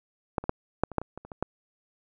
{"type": "clicks", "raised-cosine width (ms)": 1, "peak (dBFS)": [-11, -23, -10, -8, -25, -10, -22, -25, -30, -25, -13], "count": 11, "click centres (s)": [0.382, 0.44, 0.494, 0.836, 0.917, 0.983, 1.016, 1.176, 1.25, 1.318, 1.426], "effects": []}